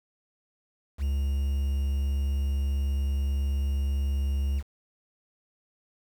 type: tone with quantisation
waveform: triangle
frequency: 69.2 Hz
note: C#2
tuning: 2 cents flat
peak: -22 dBFS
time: 0.98-4.63 s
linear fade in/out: 50 ms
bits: 8
effects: none